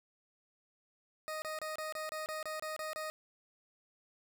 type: tone bursts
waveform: 20% pulse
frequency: 622.3 Hz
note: D#5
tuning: in tune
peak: -33 dBFS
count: 11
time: 1.28-3.1 s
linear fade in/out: 0 ms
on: 140 ms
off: 28 ms
effects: none